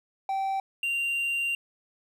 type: tone pair in turn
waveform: triangle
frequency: 776 / 2773 Hz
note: G5 / F7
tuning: -18 / -13 cents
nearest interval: octave + minor seventh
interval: 2205 cents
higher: second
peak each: -24 dBFS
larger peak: neither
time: 0.29-0.6 / 0.83-1.55 s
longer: second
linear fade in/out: 2 ms
effects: 11-bit